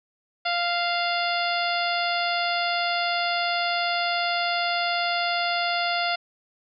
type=harmonic tone with a mistuned harmonic; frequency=696 Hz; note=F5; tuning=6 cents flat; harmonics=1 / 2 / 3 / 4 / 5 / 6 / 7; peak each=-26 / -29 / -31 / -32 / -33 / -34 / -34 dBFS; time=0.45-6.16 s; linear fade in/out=10 ms; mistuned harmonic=6; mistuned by=+56 cents; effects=none